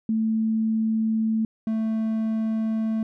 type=tone pair in turn; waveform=sine / triangle; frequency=221.2 / 221.2 Hz; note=A3 / A3; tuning=+9 / +9 cents; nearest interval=unison; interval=0 cents; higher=neither; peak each=-20 / -20 dBFS; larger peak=neither; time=0.09-1.45 / 1.67-3.03 s; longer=neither; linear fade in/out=2 ms; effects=none